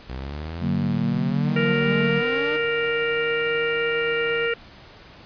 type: exponential sweep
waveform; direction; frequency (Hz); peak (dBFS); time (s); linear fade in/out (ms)
sawtooth; up; 61.74 to 307.8; -26; 0.09-2.57; 10
type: chord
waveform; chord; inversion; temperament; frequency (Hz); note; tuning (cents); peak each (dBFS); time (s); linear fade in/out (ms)
sine; D augmented; none; equal with one note detuned; 146.83 / 187.36 / 233.1; D3 / F#3 / A#3; 0 / +22 / 0; -25; 0.6-2.23; 50
type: tone with pitch glide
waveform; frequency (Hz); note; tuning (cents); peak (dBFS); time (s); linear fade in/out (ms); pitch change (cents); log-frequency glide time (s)
10% pulse; 146.83 to 158.28; D3 to D#3; 0 to +30; -30; 1.42-4.5; 50; +130; 2.53-3.93
type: harmonic tone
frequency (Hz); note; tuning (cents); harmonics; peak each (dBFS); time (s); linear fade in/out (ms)
466.2; A#4; 0; 1 / 3 / 4 / 5 / 6; -23 / -28 / -29 / -30 / -31; 1.56-4.54; 5
effects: pink hiss -46 dBFS RMS until 5.25 s + resampled to 11025 Hz